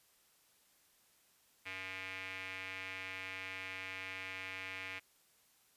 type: tone with band-pass filter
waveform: square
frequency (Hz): 94.6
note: F#2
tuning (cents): +39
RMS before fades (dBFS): -45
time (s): 1.65-5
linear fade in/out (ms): 20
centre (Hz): 2300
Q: 4
effects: white hiss -70 dBFS RMS until 5.76 s + resampled to 32000 Hz